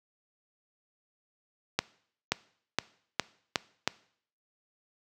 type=accelerating click train; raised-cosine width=0.2 ms; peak=-7 dBFS; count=6; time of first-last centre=1.79-3.876 s; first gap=530 ms; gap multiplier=0.88; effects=noise-tail reverb RT60 0.6 s tail -21 dB re dry + high-pass 100 Hz 12 dB/octave